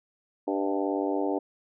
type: harmonic tone with a mistuned harmonic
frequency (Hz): 98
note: G2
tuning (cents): 0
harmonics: 3 / 4 / 5 / 6 / 7 / 8 / 9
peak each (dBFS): -29 / -31 / -33 / -35 / -36 / -37 / -38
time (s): 0.47-1.39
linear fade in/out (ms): 10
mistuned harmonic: 6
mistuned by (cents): +43
effects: none